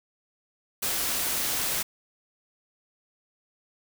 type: noise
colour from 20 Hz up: white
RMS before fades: -28 dBFS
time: 0.82-1.83 s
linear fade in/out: 10 ms
effects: none